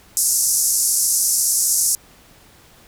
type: band-pass noise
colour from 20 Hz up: white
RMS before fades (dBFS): -18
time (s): 0.17-1.95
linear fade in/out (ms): 0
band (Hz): 5400 to 12000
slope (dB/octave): 48
effects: pink hiss -49 dBFS RMS until 2.87 s